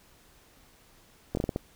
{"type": "slowing click train", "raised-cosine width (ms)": 2, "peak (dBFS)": -15, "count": 6, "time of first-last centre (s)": [1.35, 1.561], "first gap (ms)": 22, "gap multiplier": 1.33, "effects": ["pink hiss -59 dBFS RMS until 1.75 s"]}